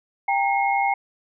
sine tone cluster, 794 / 925 / 2157 Hz, G5 / A#5 / C#7, +22 / -14 / -48 cents, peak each -20 / -26 / -25 dBFS, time 0.28-0.94 s, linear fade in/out 5 ms, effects none

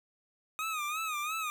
25% pulse tone with vibrato, 1244.5 Hz, D#6, in tune, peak -29 dBFS, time 0.59-1.5 s, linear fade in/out 0 ms, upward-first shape sine, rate 2.9 Hz, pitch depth 96 cents each way, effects none

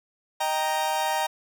40% pulse chord, Eb major, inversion none, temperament equal, 622.3 / 784 / 932.3 Hz, Eb5 / G5 / Bb5, 0 / 0 / 0 cents, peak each -30 / -27 / -26 dBFS, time 0.4-1.27 s, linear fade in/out 10 ms, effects none

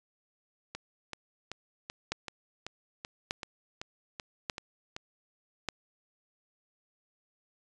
two click trains, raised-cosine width 0.2 ms, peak -14 / -21 dBFS, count 4 / 12, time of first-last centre 2.12-5.687 / 0.75-4.965 s, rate 0.841 / 2.61 Hz, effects resampled to 22050 Hz

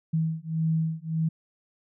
sine beating tone pair, 160 / 161.7 Hz, D#3 / E3, +49 / -33 cents, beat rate 1.7 Hz, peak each -27 dBFS, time 0.13-1.29 s, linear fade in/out 10 ms, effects none

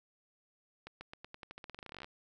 accelerating click train, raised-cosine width 0.3 ms, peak -30 dBFS, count 23, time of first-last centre 0.87-2.045 s, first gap 140 ms, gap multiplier 0.89, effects none

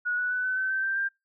sine tone with pitch steps, 1459 / 1476.8 / 1494.8 / 1513.1 / 1531.5 / 1550.2 / 1569.1 / 1588.3 Hz, F#6 / F#6 / F#6 / F#6 / G6 / G6 / G6 / G6, -25 / -4 / +17 / +38 / -41 / -20 / +1 / +22 cents, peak -25 dBFS, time 0.05-1.09 s, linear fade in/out 20 ms, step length 130 ms, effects noise-tail reverb RT60 0.2 s tail -25 dB re dry

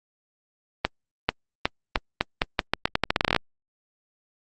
accelerating click train, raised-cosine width 0.3 ms, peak -3 dBFS, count 20, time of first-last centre 0.85-3.363 s, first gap 440 ms, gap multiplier 0.83, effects Opus 32 kbps

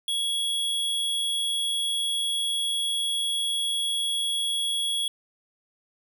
square tone, 3338 Hz, G#7, 8 cents sharp, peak -25 dBFS, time 0.08-5.08 s, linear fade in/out 2 ms, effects none

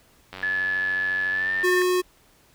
click train, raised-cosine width 0.3 ms, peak -20 dBFS, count 123, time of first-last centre 0.33-1.629 s, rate 93.9 Hz
sine tone with pitch glide, 1718 to 1795.1 Hz, A6 to A6, -42 to +34 cents, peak -22 dBFS, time 0.43-1.82 s, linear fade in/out 0 ms, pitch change +76 cents, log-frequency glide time 1.31-1.52 s
square tone, 363.2 Hz, F#4, 32 cents flat, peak -20 dBFS, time 1.63-2.02 s, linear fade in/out 20 ms
effects pink hiss -58 dBFS RMS until 2.54 s

